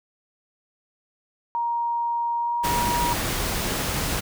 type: tone with pitch glide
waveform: sine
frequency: 940 to 954.8 Hz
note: A#5 to A#5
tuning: +14 to +41 cents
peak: -22 dBFS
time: 1.55-3.13 s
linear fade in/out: 0 ms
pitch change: +27 cents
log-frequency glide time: 2.37-2.72 s
type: noise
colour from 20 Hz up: pink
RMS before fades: -26 dBFS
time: 2.63-4.21 s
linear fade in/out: 20 ms
effects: none